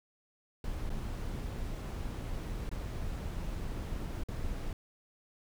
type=noise with dropouts; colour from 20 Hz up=brown; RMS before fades=-37 dBFS; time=0.64-4.73 s; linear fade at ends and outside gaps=2 ms; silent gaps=0.894-0.901 / 2.693-2.714 / 4.236-4.285 s; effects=none